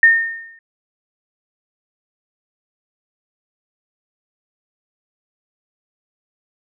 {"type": "tone with exponential decay", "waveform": "sine", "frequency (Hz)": 1827, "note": "A#6", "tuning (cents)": -35, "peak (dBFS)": -4, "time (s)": [0.03, 0.59], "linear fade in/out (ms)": 2, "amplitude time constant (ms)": 120, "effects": []}